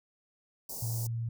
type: band-stop noise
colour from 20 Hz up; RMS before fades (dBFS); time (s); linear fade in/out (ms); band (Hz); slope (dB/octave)
white; -40; 0.69-1.07; 5; 920 to 4900; 48
type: tone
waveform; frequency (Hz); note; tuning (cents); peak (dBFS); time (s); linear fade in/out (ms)
sine; 115.5; A#2; -16; -31; 0.82-1.29; 5
effects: none